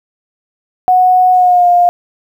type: tone with pitch glide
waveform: sine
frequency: 735 to 705.9 Hz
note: F#5 to F5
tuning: -12 to +18 cents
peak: -5 dBFS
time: 0.88-1.89 s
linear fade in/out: 0 ms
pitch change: -70 cents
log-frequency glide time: 1.33-1.68 s
effects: 7-bit